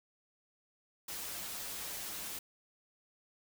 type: noise with comb filter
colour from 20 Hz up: white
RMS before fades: -42 dBFS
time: 1.08-2.39 s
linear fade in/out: 5 ms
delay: 7.8 ms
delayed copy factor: -0.5
effects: none